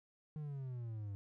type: exponential sweep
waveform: triangle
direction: down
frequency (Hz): 155.56 to 97.9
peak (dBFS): -39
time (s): 0.36-1.15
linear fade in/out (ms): 0
effects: none